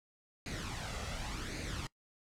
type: noise with flanger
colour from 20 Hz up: pink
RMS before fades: -40 dBFS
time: 0.46-1.87 s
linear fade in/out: 2 ms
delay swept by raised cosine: 0.45 to 1.55 ms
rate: 0.89 Hz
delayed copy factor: +0.6
effects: noise-tail reverb RT60 0.1 s tail -21 dB re dry + low-pass 7000 Hz 12 dB/octave